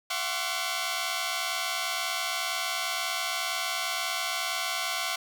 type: tone cluster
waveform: 10% pulse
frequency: 677 / 746 / 1063 / 1149 Hz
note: E5 / F#5 / C6 / D6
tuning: +46 / +14 / +27 / -38 cents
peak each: -26 dBFS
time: 0.1-5.16 s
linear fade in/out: 5 ms
effects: none